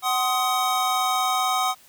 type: chord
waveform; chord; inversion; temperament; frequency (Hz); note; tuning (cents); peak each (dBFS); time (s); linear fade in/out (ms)
square; C diminished; second; just; 753.5 / 1046.5 / 1255.8; Gb5 / C6 / Eb6; +31 / 0 / +16; -25 / -29 / -25; 0.02-1.75; 50
effects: white hiss -53 dBFS RMS until 1.88 s